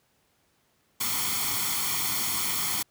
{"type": "noise with comb filter", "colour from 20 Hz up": "white", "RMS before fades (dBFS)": -28, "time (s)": [1, 2.83], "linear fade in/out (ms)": 10, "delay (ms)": 0.91, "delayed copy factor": 0.7, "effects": ["pink hiss -68 dBFS RMS until 2.9 s", "high-pass 80 Hz 12 dB/octave"]}